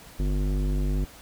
square tone with low-pass filter, 49 Hz, G1, in tune, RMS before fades -25 dBFS, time 0.19-1.05 s, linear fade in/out 10 ms, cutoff 310 Hz, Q 1.3, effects pink hiss -48 dBFS RMS until 1.21 s

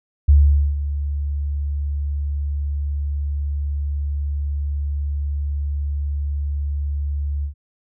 sine tone with ADSR envelope, 71.9 Hz, D2, 36 cents flat, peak -7 dBFS, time 0.28-7.54 s, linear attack 11 ms, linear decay 460 ms, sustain -13 dB, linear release 98 ms, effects none

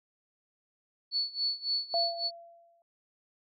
sine tone with tremolo, 4435 Hz, C#8, in tune, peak -26 dBFS, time 1.11-2.31 s, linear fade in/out 50 ms, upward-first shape sine, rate 3.6 Hz, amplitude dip 90%
sine tone with exponential decay, 680 Hz, F5, 46 cents flat, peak -26 dBFS, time 1.94-2.82 s, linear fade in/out 1 ms, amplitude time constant 190 ms
effects none

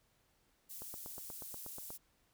pink high-pass noise, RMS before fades -48 dBFS, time 0.69-1.98 s, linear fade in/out 20 ms, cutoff 11000 Hz, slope 12 dB/octave
click train, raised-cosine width 1 ms, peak -35 dBFS, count 10, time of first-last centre 0.82-1.904 s, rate 8.3 Hz
effects pink hiss -74 dBFS RMS until 2.33 s

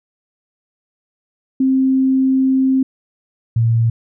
sine tone pair in turn, 263.9 / 114.94 Hz, C4 / A#2, +15 / -24 cents, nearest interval octave + major second, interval 1439 cents, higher first, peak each -11 dBFS, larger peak neither, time 1.6-2.83 / 3.56-3.9 s, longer first, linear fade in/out 5 ms, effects none

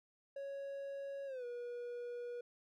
triangle tone with pitch glide, 554.4 to 482.6 Hz, C#5 to B4, 0 to -40 cents, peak -40 dBFS, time 0.36-2.41 s, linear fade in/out 5 ms, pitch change -240 cents, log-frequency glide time 1.26-1.45 s, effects none

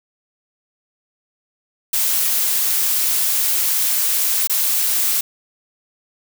blue noise with dropouts, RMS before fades -18 dBFS, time 1.93-5.21 s, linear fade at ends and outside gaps 5 ms, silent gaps 4.473-4.496 s, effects none

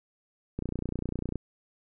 click train, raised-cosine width 3 ms, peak -19 dBFS, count 24, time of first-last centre 0.59-1.357 s, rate 30 Hz, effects none

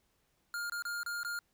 square tone with dropouts, 1411 Hz, F6, 17 cents sharp, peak -36 dBFS, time 0.54-1.39 s, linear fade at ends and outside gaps 1 ms, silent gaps 0.698-0.721 / 0.823-0.852 / 1.032-1.062 / 1.232-1.248 s, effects pink hiss -75 dBFS RMS until 1.53 s

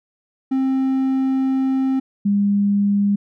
triangle / sine tone pair in turn, 264.9 / 202.1 Hz, C4 / G#3, +22 / -47 cents, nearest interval perfect fourth, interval 469 cents, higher first, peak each -14 dBFS, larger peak neither, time 0.51-2 / 2.25-3.16 s, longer first, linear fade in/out 10 ms, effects none

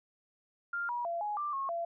sine tone with pitch steps, 1398 / 962 / 682 / 835 / 1181 / 1088 / 680 Hz, F6 / B5 / F5 / G#5 / D6 / C#6 / F5, +1 / -46 / -41 / +9 / +9 / -33 / -46 cents, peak -32 dBFS, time 0.73-1.85 s, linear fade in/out 5 ms, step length 160 ms, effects none

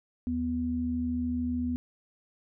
sine tone pair together, 77.78 / 246.8 Hz, D#2 / B3, 0 / -1 cents, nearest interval octave + minor sixth, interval 1999 cents, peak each -35 / -28 dBFS, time 0.27-1.76 s, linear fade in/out 0 ms, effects none

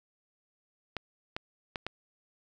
clicks, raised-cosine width 0.3 ms, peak -18 dBFS, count 4, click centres 0.967 / 1.365 / 1.758 / 1.866 s, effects none

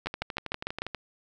two click trains, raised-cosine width 0.3 ms, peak -14 / -18 dBFS, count 6 / 12, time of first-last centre 0.07-0.82 / 0.06-0.947 s, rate 6.67 / 12.4 Hz, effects none

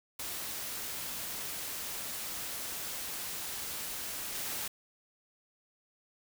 white noise with level steps, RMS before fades -39 / -37 dBFS, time 0.19-4.68 s, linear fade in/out 5 ms, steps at 4.35 s, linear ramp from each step 2 ms, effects none

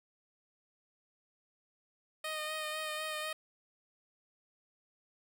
10% pulse tone with vibrato, 618 Hz, D#5, 12 cents flat, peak -28 dBFS, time 2.24-3.33 s, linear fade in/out 5 ms, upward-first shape sine, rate 4 Hz, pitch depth 20 cents each way, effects none

